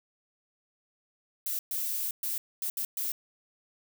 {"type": "noise bursts at uneven times", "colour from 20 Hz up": "violet", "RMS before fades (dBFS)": -32, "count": 6, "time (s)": [[1.46, 1.59], [1.71, 2.11], [2.23, 2.38], [2.62, 2.7], [2.77, 2.85], [2.97, 3.12]], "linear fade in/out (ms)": 2, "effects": []}